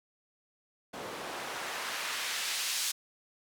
white noise with band-pass filter sweep, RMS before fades -36 dBFS, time 0.93-2.92 s, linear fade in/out 10 ms, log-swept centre 390 to 5000 Hz, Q 0.73, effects none

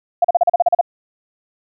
sine tone bursts, 698 Hz, F5, 1 cent flat, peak -8 dBFS, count 10, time 0.22-0.812 s, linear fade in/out 5 ms, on 25 ms, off 38 ms, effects none

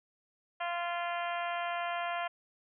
harmonic tone with a mistuned harmonic, 346.1 Hz, F4, 16 cents flat, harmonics 2 / 3 / 4 / 5 / 6 / 7 / 8 / 9, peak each -35 / -39 / -41 / -43 / -45 / -46 / -47 / -48 dBFS, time 0.6-2.28 s, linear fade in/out 10 ms, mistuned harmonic 9, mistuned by +19 cents, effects none

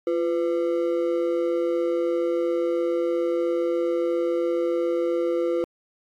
triangle ring-modulated tone, 423.6 Hz, G#4, 34 cents sharp, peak -16 dBFS, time 0.07-5.64 s, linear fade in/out 0 ms, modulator 78.5 Hz, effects AAC 48 kbps

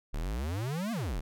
square exponential two-way sweep, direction up then down, 33.42 to 241.6 to 33.42 Hz, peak -32 dBFS, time 0.13-1.21 s, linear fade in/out 10 ms, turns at 0.92 s, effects none

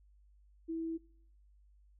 sine tone, 327.1 Hz, E4, 13 cents flat, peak -35 dBFS, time 0.68-0.98 s, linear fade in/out 20 ms, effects noise-tail reverb RT60 0.7 s tail -24 dB re dry + added 50 Hz sine -61 dBFS peak until 1.99 s

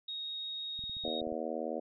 sine tone, 3751 Hz, A#7, 10 cents sharp, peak -37 dBFS, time 0.08-1.21 s, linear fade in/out 5 ms
clicks, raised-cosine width 5 ms, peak -40 dBFS, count 9, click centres 0.792 / 0.839 / 0.896 / 0.968 / 1.039 / 1.079 / 1.218 / 1.271 / 1.323 s
harmonic tone, 79.7 Hz, D#2, 42 cents sharp, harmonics 3 / 4 / 5 / 6 / 7 / 8 / 9, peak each -42 / -42 / -44 / -41 / -40 / -42 / -44 dBFS, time 1.04-1.8 s, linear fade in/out 10 ms
effects none

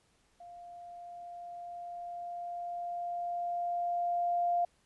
sine tone with level ramp, 698.5 Hz, F5, in tune, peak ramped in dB -47 to -26 dBFS, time 0.4-4.65 s, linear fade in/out 5 ms, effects pink hiss -70 dBFS RMS until 4.85 s + resampled to 24000 Hz

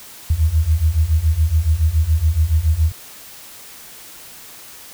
sine beating tone pair, 75.3 / 82.4 Hz, D2 / E2, +44 / 0 cents, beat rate 7.1 Hz, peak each -17 / -15 dBFS, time 0.3-2.92 s, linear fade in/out 5 ms, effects white hiss -39 dBFS RMS until 4.93 s

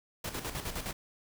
pink noise with tremolo, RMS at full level -36 dBFS, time 0.24-0.93 s, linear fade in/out 5 ms, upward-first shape square, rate 9.7 Hz, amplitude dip 60%, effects none

